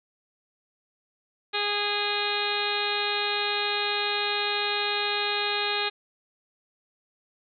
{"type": "harmonic tone", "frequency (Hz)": 412.2, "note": "G#4", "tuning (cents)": -13, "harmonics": [1, 2, 3, 4, 5, 6, 7, 8, 9, 10], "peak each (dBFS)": [-33, -33, -35, -34, -37, -32, -38, -36, -32, -34], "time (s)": [1.53, 5.9], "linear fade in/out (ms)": 20, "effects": []}